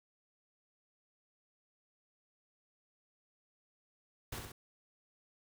pink noise with echo, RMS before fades -42 dBFS, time 4.32-4.39 s, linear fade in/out 5 ms, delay 65 ms, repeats 2, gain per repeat -4 dB, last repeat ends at 4.52 s, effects none

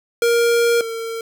square tone pair in turn, 469.4 / 455.5 Hz, A#4 / A#4, +12 / -40 cents, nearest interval minor second, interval 52 cents, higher first, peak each -14 / -25 dBFS, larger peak first, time 0.22-0.81 / 0.81-1.21 s, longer first, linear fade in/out 2 ms, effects none

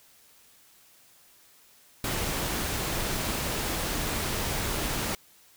pink noise, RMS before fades -30 dBFS, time 2.04-5.15 s, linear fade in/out 2 ms, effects white hiss -58 dBFS RMS until 5.56 s

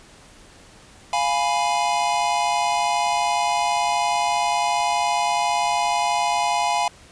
square chord, F diminished, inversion none, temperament equal, 698.5 / 830.6 / 987.8 Hz, F5 / Ab5 / Cb6, 0 / 0 / 0 cents, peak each -25 / -23 / -25 dBFS, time 1.13-6.88 s, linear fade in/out 2 ms, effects pink hiss -48 dBFS RMS until 7.11 s + resampled to 22050 Hz

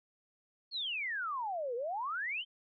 sine exponential two-way sweep, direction down then up, 4435 to 458.7 to 3213 Hz, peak -34 dBFS, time 0.71-2.45 s, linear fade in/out 50 ms, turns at 1.75 s, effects none

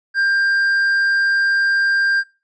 triangle tone with hard clipping, 1592 Hz, G6, 26 cents sharp, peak -15 dBFS, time 0.14-2.24 s, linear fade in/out 50 ms, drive 7 dB, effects noise-tail reverb RT60 0.3 s tail -21 dB re dry + resampled to 22050 Hz

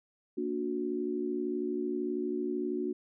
sine chord, Bb augmented, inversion none, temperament just, 233.1 / 291.4 / 364.2 Hz, Bb3 / D4 / F#4, 0 / -13 / -27 cents, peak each -37 / -35 / -33 dBFS, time 0.37-2.93 s, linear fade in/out 10 ms, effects none

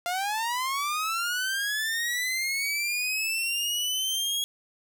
sawtooth linear sweep, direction up, 690 to 3322 Hz, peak -23 dBFS, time 0.06-4.44 s, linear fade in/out 0 ms, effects none

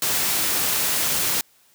white noise, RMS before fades -22 dBFS, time 0.02-1.41 s, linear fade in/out 2 ms, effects white hiss -58 dBFS RMS until 1.74 s + high-pass 80 Hz 12 dB/octave

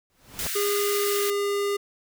pink noise with exponential growth, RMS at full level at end -31 dBFS, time 0.1-0.47 s, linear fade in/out 0 ms, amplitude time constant 80 ms
white high-pass noise, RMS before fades -30 dBFS, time 0.39-1.3 s, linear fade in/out 0 ms, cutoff 1300 Hz, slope 96 dB/octave
square tone with pitch glide, 407.6 to 404.3 Hz, G#4 to G#4, -32 to -46 cents, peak -24 dBFS, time 0.55-1.77 s, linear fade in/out 10 ms, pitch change -14 cents, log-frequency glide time 0.89-1.49 s
effects none

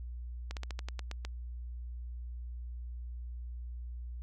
slowing click train, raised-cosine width 0.2 ms, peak -23 dBFS, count 9, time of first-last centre 0.51-1.25 s, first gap 58 ms, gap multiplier 1.13, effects added 60 Hz sine -39 dBFS peak until 4.22 s

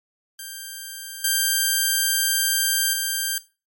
5% pulse tone with level steps, 1581 Hz, G6, 14 cents sharp, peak -22 / -7 / -11 dBFS, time 0.39-3.38 s, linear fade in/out 2 ms, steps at 1.24 / 2.93 s, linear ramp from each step 5 ms, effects noise-tail reverb RT60 0.3 s tail -19 dB re dry + MP3 64 kbps

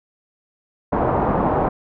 white low-pass noise, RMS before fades -19 dBFS, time 0.92-1.69 s, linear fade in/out 10 ms, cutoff 970 Hz, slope 24 dB/octave, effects none

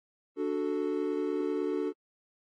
triangle chord, D major, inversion none, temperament equal, 293.7 / 370 / 440 Hz, D4 / F#4 / A4, 0 / 0 / 0 cents, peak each -31 dBFS, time 0.36-1.93 s, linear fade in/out 50 ms, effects AAC 32 kbps

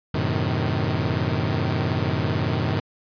sawtooth chord, F# diminished seventh, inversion none, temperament equal with one note detuned, 92.5 / 110 / 128.49 / 155.56 Hz, F#2 / A2 / C3 / Eb3, 0 / 0 / -31 / 0 cents, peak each -23 dBFS, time 0.14-2.8 s, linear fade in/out 5 ms, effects resampled to 11025 Hz

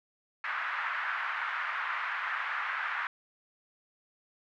white band-pass noise, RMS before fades -34 dBFS, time 0.44-3.07 s, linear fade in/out 2 ms, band 1100 to 1800 Hz, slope 24 dB/octave, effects none

